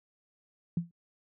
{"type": "tone with exponential decay", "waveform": "sine", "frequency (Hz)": 170.3, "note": "F3", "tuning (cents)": -43, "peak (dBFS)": -23, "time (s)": [0.77, 0.91], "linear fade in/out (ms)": 2, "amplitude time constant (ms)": 29, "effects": ["high-pass 80 Hz 12 dB/octave"]}